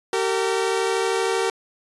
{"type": "tone pair together", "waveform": "sawtooth", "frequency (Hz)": [384.9, 457.7], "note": ["G4", "A#4"], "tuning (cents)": [-32, -32], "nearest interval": "minor third", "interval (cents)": 300, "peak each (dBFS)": -19, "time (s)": [0.13, 1.5], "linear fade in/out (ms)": 2, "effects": ["resampled to 24000 Hz"]}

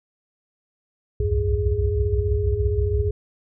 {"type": "tone cluster", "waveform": "sine", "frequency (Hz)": [61.6, 67.8, 84.9, 99.9, 414.7], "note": ["B1", "C#2", "F2", "G2", "G#4"], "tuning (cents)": [-4, -38, -48, 33, -3], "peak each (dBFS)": -25, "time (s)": [1.2, 3.11], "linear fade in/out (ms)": 5, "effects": []}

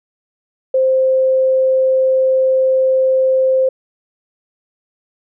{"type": "tone", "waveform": "sine", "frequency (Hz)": 523.3, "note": "C5", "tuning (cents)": 0, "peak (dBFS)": -10, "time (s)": [0.74, 3.69], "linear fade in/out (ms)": 5, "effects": []}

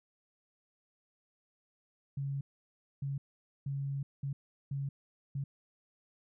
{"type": "tone bursts at uneven times", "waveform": "sine", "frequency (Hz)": 138.7, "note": "C#3", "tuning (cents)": 1, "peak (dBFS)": -33, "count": 6, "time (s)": [[2.17, 2.41], [3.02, 3.18], [3.66, 4.03], [4.23, 4.33], [4.71, 4.89], [5.35, 5.44]], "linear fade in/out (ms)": 5, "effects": []}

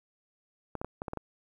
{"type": "clicks", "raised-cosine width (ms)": 1, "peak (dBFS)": -21, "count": 7, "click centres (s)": [0.753, 0.815, 0.846, 1.019, 1.082, 1.134, 1.173], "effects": ["10-bit"]}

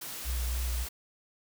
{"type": "noise", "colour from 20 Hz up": "white", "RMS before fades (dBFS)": -40, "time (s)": [0.01, 0.89], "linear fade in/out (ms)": 10}
{"type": "tone with vibrato", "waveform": "sine", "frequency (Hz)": 61.4, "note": "B1", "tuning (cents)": -9, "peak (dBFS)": -29, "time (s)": [0.24, 0.87], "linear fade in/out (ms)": 50, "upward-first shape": "triangle", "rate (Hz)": 3.3, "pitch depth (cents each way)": 24}
{"effects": []}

